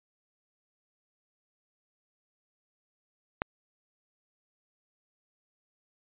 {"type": "click", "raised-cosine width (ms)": 0.5, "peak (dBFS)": -12, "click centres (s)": 3.419, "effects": ["resampled to 8000 Hz"]}